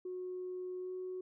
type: tone with pitch glide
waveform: sine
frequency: 365.6 to 369 Hz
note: F#4 to F#4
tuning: -21 to -5 cents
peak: -38 dBFS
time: 0.05-1.21 s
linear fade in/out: 5 ms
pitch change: +16 cents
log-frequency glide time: 0.79-0.92 s
effects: tanh soft clip ceiling -34 dBFS